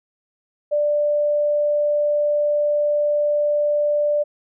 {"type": "tone", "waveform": "sine", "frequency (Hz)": 590, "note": "D5", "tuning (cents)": 8, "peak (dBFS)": -16, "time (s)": [0.71, 4.24], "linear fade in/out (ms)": 20, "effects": []}